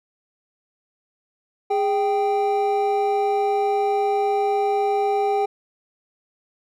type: tone pair together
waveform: triangle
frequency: 411.8 / 784 Hz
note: G#4 / G5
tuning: -15 / 0 cents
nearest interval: major seventh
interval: 1115 cents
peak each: -19 dBFS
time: 1.7-5.46 s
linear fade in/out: 10 ms
effects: none